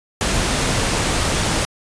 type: tone in noise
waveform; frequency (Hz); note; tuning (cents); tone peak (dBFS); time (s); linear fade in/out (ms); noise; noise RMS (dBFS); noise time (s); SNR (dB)
sine; 253.7; B3; +47; -28; 0.5-0.71; 0; pink; -19; 0.21-1.65; -12
effects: resampled to 22050 Hz